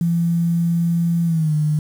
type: tone with pitch glide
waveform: sine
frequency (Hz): 169.5 to 151.88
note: E3 to D#3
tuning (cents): +49 to -41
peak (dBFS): -15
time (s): 0.01-1.79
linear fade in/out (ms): 2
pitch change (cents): -190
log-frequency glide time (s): 1.25-1.53
effects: 7-bit